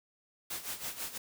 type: noise with tremolo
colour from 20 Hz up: white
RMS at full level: -37 dBFS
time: 0.5-1.18 s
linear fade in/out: 5 ms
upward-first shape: sine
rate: 6.1 Hz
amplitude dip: 75%
effects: none